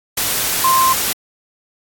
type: tone in noise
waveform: sine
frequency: 1046.5 Hz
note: C6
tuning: in tune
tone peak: -11 dBFS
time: 0.64-0.93 s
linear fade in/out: 5 ms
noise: white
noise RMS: -18 dBFS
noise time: 0.17-1.13 s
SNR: +4 dB
effects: AAC 64 kbps